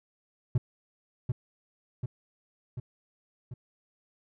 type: tone with echo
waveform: triangle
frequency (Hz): 123.47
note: B2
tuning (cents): 0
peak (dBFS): -19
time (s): 0.55-0.58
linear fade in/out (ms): 5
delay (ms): 740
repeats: 4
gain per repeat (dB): -4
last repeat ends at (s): 3.54
effects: none